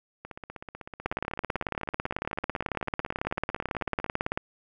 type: two click trains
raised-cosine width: 0.5 ms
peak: -12 / -24 dBFS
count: 61 / 62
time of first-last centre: 1.06-4.375 / 0.25-4.062 s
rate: 18.1 / 16 Hz
effects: none